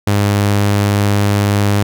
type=tone; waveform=sawtooth; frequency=101.8 Hz; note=G#2; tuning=34 cents flat; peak=-7 dBFS; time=0.07-1.83 s; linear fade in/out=5 ms; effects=none